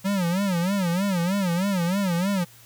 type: tone with vibrato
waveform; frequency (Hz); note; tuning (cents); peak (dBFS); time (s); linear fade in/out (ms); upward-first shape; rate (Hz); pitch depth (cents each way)
square; 185; F#3; 0; -22; 0.04-2.45; 20; sine; 3.2; 160
effects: added 117 Hz sine -54 dBFS peak until 2.65 s + white hiss -51 dBFS RMS until 2.65 s